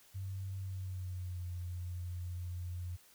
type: tone with pitch glide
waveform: sine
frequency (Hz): 96 to 88.54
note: G2 to F2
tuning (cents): -36 to +24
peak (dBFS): -38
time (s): 0.14-2.97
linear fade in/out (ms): 20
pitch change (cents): -140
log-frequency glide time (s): 0.57-1.45
effects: white hiss -63 dBFS RMS until 3.14 s